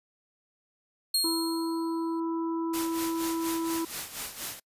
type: tone with exponential decay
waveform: sawtooth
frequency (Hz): 4257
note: C8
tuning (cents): +29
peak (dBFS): -19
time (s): 1.14-2.2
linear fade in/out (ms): 5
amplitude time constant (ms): 230
type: harmonic tone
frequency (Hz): 329.6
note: E4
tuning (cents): 0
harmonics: 1 / 3 / 4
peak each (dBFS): -28 / -37 / -47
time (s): 1.24-3.85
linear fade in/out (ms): 5
type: noise with tremolo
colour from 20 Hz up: white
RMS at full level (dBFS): -34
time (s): 2.73-4.6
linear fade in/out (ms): 10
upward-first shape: sine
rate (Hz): 4.2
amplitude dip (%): 70
effects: noise-tail reverb RT60 0.1 s tail -26 dB re dry + resampled to 32000 Hz